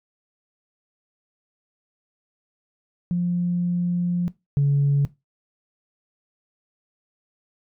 sine tone pair in turn, 175.7 / 141.56 Hz, F3 / C#3, +11 / +37 cents, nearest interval major third, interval 374 cents, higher first, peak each -19 / -14 dBFS, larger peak second, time 3.11-4.28 / 4.57-5.05 s, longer first, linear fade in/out 0 ms, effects noise-tail reverb RT60 0.2 s tail -18 dB re dry + tanh soft clip ceiling -13 dBFS

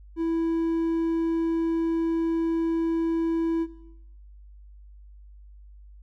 triangle tone, 329.6 Hz, E4, in tune, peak -21 dBFS, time 0.16-3.67 s, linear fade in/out 50 ms, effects noise-tail reverb RT60 0.9 s tail -17 dB re dry + added 50 Hz sine -45 dBFS peak until 6.02 s

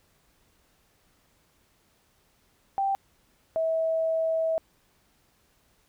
sine tone pair in turn, 784 / 648 Hz, G5 / E5, 0 / -30 cents, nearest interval minor third, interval 330 cents, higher first, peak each -23 dBFS, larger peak neither, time 2.78-2.95 / 3.56-4.58 s, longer second, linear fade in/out 0 ms, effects pink hiss -66 dBFS RMS until 5.88 s

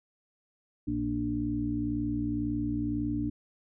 harmonic tone with a mistuned harmonic, 58.2 Hz, A#1, 2 cents flat, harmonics 1 / 2 / 4 / 5, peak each -38 / -36 / -35 / -30 dBFS, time 0.87-3.3 s, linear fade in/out 10 ms, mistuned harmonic 5, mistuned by +22 cents, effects none

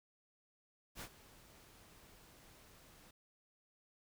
pink noise with ADSR envelope, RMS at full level -45 dBFS, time 0.95-3.11 s, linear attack 62 ms, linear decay 72 ms, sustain -17 dB, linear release 5 ms, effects none

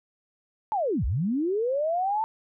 sine linear two-way sweep, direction down then up, 899 to 49 to 899 Hz, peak -23 dBFS, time 0.72-2.24 s, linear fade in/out 0 ms, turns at 1.05 s, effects none

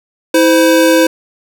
square tone pair together, 324.4 / 515 Hz, E4 / C5, -28 / -28 cents, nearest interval minor sixth, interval 800 cents, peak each -10 dBFS, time 0.34-1.07 s, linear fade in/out 5 ms, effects none

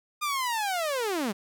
sawtooth linear sweep, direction down, 1225 to 183.4 Hz, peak -23 dBFS, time 0.21-1.33 s, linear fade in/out 20 ms, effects none

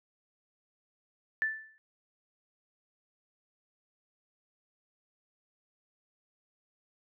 sine tone with exponential decay, 1760 Hz, A6, in tune, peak -24 dBFS, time 1.42-1.78 s, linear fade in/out 0 ms, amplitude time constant 77 ms, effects none

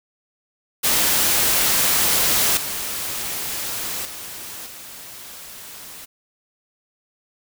white noise with level steps, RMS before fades -18 / -27 / -34 / -38 dBFS, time 0.83-6.06 s, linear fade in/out 20 ms, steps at 2.57 / 4.05 / 4.66 s, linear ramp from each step 2 ms, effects none

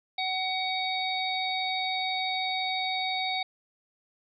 harmonic tone, 751 Hz, F#5, 26 cents sharp, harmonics 1 / 3 / 5 / 6, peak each -31 / -33 / -32 / -39 dBFS, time 0.18-3.43 s, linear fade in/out 5 ms, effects none

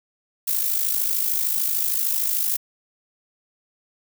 violet noise with amplitude modulation, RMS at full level -20 dBFS, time 0.47-2.57 s, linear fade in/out 10 ms, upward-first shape sine, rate 53.3 Hz, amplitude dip 60%, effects none

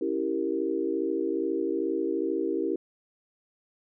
sine chord, C# diminished seventh, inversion none, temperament equal, 277.2 / 329.6 / 392 / 466.2 Hz, C#4 / E4 / G4 / Bb4, 0 / 0 / 0 / 0 cents, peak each -34 / -29 / -30 / -33 dBFS, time 0.01-2.76 s, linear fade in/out 5 ms, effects none

